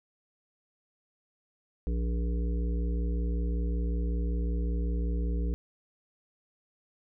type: harmonic tone with a mistuned harmonic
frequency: 58.27 Hz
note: A#1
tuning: in tune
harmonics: 1 / 3 / 5 / 7 / 8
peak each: -27 / -37 / -41 / -44 / -45 dBFS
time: 1.87-5.54 s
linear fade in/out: 0 ms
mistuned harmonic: 8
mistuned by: +26 cents
effects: none